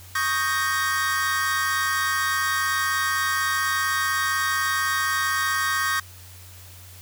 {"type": "chord", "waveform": "45% pulse", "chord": "Eb dominant seventh", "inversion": "third", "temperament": "equal", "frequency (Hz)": [1108.7, 1244.5, 1568, 1864.7], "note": ["Db6", "Eb6", "G6", "Bb6"], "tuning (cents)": [0, 0, 0, 0], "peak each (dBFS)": [-28, -29, -27, -26], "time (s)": [0.15, 6], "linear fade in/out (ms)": 5, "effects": ["added 91 Hz sine -44 dBFS peak until 7.01 s", "white hiss -47 dBFS RMS until 7.01 s"]}